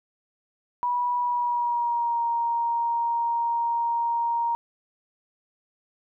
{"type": "tone with pitch glide", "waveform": "sine", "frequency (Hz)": [975, 935.8], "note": ["B5", "A#5"], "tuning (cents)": [-23, 6], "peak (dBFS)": -22, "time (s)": [0.83, 4.55], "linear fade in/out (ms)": 0, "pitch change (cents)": -71, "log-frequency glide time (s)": [1.17, 2.22], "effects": []}